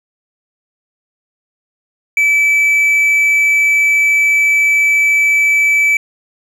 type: tone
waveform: triangle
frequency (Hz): 2307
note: D7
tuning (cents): -31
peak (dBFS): -7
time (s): 2.17-5.97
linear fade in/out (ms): 2
effects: none